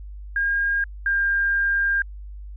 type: tone pair in turn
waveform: sine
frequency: 1619 / 1602.3 Hz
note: G#6 / G6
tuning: -45 / +37 cents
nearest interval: unison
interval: 18 cents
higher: first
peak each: -19 / -18 dBFS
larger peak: second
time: 0.36-0.84 / 1.06-2.02 s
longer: second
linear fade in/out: 2 ms
effects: added 50 Hz sine -34 dBFS peak until 2.56 s